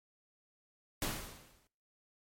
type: noise with exponential decay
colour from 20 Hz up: pink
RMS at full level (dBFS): -33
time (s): 1.02-1.67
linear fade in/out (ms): 1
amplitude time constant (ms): 140
effects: noise-tail reverb RT60 0.6 s tail -24 dB re dry + MP3 64 kbps